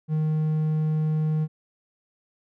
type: tone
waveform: triangle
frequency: 155.3 Hz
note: D#3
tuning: 3 cents flat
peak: -19 dBFS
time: 0.08-1.48 s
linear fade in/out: 50 ms
effects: none